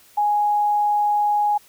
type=tone; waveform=sine; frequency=830.6 Hz; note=G#5; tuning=in tune; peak=-16 dBFS; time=0.17-1.58 s; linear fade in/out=10 ms; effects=white hiss -52 dBFS RMS until 1.68 s